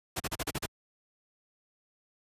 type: noise bursts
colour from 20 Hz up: pink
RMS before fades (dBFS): -32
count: 7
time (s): 0.16-0.663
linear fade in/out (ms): 10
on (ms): 41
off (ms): 36
effects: high-pass 60 Hz 12 dB/octave + resampled to 32000 Hz